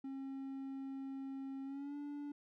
triangle tone with pitch glide, 270 to 289.4 Hz, C#4 to D4, -45 to -25 cents, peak -40 dBFS, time 0.04-2.32 s, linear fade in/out 5 ms, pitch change +120 cents, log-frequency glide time 1.64-1.96 s, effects none

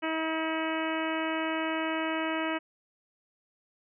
harmonic tone with a mistuned harmonic, 320 Hz, D#4, 49 cents sharp, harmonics 1 / 2 / 3 / 4 / 5 / 6 / 7 / 8 / 9, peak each -32 / -35 / -37 / -38 / -39 / -40 / -40 / -41 / -42 dBFS, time 0.02-2.59 s, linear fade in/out 20 ms, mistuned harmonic 9, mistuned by +38 cents, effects none

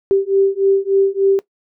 sine beating tone pair, 389.5 / 392.9 Hz, G4 / G4, -11 / +4 cents, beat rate 3.4 Hz, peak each -15 / -15 dBFS, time 0.11-1.39 s, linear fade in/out 0 ms, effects noise-tail reverb RT60 0.1 s tail -18 dB re dry

